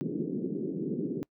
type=band-pass noise; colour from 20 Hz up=white; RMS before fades=-33 dBFS; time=0.01-1.23 s; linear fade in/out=0 ms; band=150 to 400 Hz; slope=48 dB/octave; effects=noise-tail reverb RT60 0.1 s tail -24 dB re dry